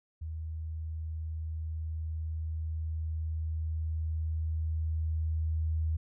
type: tone with level ramp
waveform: sine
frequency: 79.5 Hz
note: D#2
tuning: 38 cents sharp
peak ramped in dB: -35 to -27 dBFS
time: 0.21-5.97 s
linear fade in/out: 10 ms
effects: none